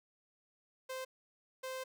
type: tone bursts at uneven times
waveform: sawtooth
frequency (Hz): 520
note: C5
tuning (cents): -11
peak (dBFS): -36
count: 2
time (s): 0.89-1.05 / 1.63-1.84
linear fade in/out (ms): 10
effects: none